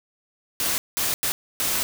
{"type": "noise bursts at uneven times", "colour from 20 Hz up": "white", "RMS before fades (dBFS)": -24, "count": 4, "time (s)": [[0.6, 0.78], [0.97, 1.14], [1.23, 1.32], [1.6, 1.83]], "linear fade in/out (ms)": 0, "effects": []}